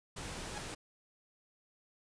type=noise; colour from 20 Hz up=pink; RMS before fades=-43 dBFS; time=0.16-0.75 s; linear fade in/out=10 ms
type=tone with exponential growth; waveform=sawtooth; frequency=830.6 Hz; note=G#5; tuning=in tune; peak=-34 dBFS; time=0.49-0.58 s; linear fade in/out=2 ms; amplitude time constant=18 ms
effects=resampled to 22050 Hz